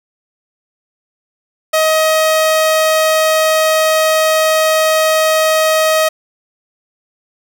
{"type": "tone", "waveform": "sawtooth", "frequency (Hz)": 631, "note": "D#5", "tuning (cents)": 24, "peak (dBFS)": -6, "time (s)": [1.73, 6.09], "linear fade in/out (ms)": 10, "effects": []}